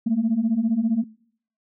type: beating tone pair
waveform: sine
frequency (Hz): 215.5 / 230.5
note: A3 / A#3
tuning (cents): -36 / -19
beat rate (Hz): 15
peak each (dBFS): -22 / -19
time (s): 0.06-1.04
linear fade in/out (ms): 10
effects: noise-tail reverb RT60 0.6 s tail -23 dB re dry + tanh soft clip ceiling -13 dBFS